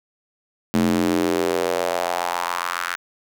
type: tone with high-pass filter sweep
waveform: square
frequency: 43.65 Hz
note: F1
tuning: in tune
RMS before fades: -22 dBFS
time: 0.74-2.96 s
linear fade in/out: 0 ms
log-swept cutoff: 210 to 1500 Hz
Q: 2.9
effects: none